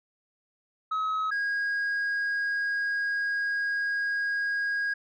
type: tone pair in turn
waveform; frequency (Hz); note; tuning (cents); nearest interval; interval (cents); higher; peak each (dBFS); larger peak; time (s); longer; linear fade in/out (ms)
sine; 1279 / 1638.4; D#6 / G#6; +47 / -24; major third; 429; second; -23; neither; 0.91-1.31 / 1.31-4.94; second; 10
effects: tanh soft clip ceiling -25 dBFS